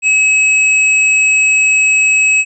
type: tone with tanh clipping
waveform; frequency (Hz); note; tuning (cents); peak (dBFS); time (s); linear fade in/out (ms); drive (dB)
sine; 2567; E7; -47; -9; 0.02-2.45; 50; 18
effects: resampled to 24000 Hz